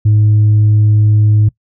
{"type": "tone", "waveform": "sine", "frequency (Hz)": 106.1, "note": "G#2", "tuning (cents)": 38, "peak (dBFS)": -4, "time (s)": [0.05, 1.49], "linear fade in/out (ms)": 10, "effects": ["noise-tail reverb RT60 0.1 s tail -22 dB re dry", "tanh soft clip ceiling -4 dBFS"]}